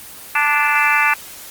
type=harmonic tone with a mistuned harmonic; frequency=293.9 Hz; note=D4; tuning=1 cent sharp; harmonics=3 / 4 / 5 / 6 / 7 / 8 / 9; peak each=-20 / -20 / -20 / -20 / -20 / -20 / -20 dBFS; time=0.35-1.14 s; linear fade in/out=5 ms; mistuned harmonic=6; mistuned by=-22 cents; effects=white hiss -36 dBFS RMS until 1.5 s + Opus 24 kbps